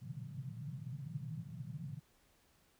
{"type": "band-pass noise", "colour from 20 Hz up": "white", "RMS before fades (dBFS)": -45, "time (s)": [0.01, 2], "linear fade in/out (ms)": 20, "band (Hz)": [120, 160], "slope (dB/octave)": 48, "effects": ["pink hiss -71 dBFS RMS until 2.79 s"]}